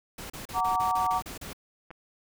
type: noise bursts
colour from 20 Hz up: pink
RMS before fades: -40 dBFS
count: 9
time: 0.18-1.532 s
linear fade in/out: 5 ms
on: 120 ms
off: 34 ms
type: chord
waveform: sine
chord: Gb augmented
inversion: none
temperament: just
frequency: 740 / 925 / 1156.2 Hz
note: Gb5 / Bb5 / D6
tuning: 0 / -14 / -27 cents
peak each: -28 dBFS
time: 0.53-1.22 s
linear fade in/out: 50 ms
type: clicks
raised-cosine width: 0.5 ms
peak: -30 dBFS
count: 2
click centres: 1.906 / 1.912 s
effects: none